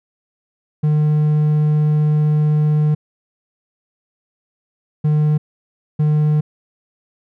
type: tone bursts at uneven times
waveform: triangle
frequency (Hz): 151.3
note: D#3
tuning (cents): -48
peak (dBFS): -10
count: 3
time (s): 0.83-2.95 / 5.04-5.38 / 5.99-6.41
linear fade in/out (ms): 10
effects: none